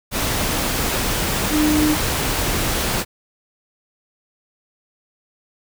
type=tone in noise; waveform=sine; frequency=303.5 Hz; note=D#4; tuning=43 cents flat; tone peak=-15 dBFS; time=1.5-1.97 s; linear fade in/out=50 ms; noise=pink; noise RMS=-21 dBFS; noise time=0.11-3.05 s; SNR=+3 dB; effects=none